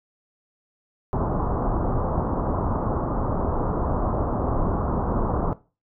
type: low-pass noise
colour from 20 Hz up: pink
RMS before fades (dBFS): -24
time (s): 1.13-5.53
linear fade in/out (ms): 0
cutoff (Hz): 1200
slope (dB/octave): 48
effects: noise-tail reverb RT60 0.3 s tail -17 dB re dry